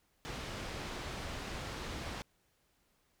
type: low-pass noise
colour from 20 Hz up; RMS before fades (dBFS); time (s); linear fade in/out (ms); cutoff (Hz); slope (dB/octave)
pink; -42; 0.25-2.22; 0; 5200; 12
effects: pink hiss -74 dBFS RMS until 3.2 s